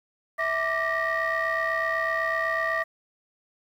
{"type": "tone cluster", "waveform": "sine", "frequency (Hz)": [654, 1177, 1848, 1916], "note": ["E5", "D6", "A#6", "A#6"], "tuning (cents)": [-14, 3, -16, 47], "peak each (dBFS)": -28, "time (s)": [0.38, 2.84], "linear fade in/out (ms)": 20, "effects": ["tanh soft clip ceiling -18 dBFS", "9-bit"]}